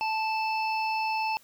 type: harmonic tone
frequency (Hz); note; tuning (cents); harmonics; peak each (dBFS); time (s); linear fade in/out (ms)
879; A5; -2; 1 / 3 / 5 / 6; -27 / -32 / -43 / -41; 0.01-1.37; 0
effects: white hiss -59 dBFS RMS until 1.43 s